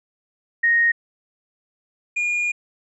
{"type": "tone pair in turn", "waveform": ["sine", "triangle"], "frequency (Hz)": [1864.7, 2430], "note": ["A#6", "D#7"], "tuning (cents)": [0, -42], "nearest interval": "perfect fourth", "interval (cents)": 458, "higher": "second", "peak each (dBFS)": [-14, -18], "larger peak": "first", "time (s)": [[0.63, 0.92], [2.16, 2.52]], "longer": "second", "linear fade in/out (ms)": 10, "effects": ["resampled to 22050 Hz"]}